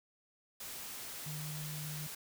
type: tone in noise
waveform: sine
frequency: 151.6 Hz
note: D#3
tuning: 45 cents flat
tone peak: -41 dBFS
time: 1.26-2.07 s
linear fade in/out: 5 ms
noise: white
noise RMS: -45 dBFS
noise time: 0.6-2.15 s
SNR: +1 dB
effects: none